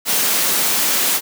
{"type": "high-pass noise", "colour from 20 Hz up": "white", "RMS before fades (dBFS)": -17, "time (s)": [0.05, 1.21], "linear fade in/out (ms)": 50, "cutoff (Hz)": 160, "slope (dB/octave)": 24, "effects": []}